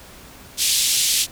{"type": "band-pass noise", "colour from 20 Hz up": "pink", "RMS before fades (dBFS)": -19, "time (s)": [0.57, 1.27], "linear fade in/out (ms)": 50, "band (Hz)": [3100, 12000], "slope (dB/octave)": 24, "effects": ["pink hiss -43 dBFS RMS until 1.31 s"]}